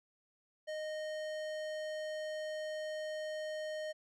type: tone with tanh clipping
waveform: sine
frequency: 618 Hz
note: D#5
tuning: 12 cents flat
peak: -40 dBFS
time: 0.67-3.93 s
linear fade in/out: 20 ms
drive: 18 dB
effects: none